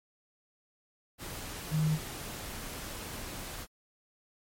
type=tone in noise; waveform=sine; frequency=155.56 Hz; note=D#3; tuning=in tune; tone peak=-25 dBFS; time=1.7-1.99 s; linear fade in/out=50 ms; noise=pink; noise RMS=-41 dBFS; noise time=1.18-3.67 s; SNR=+13 dB; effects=MP3 64 kbps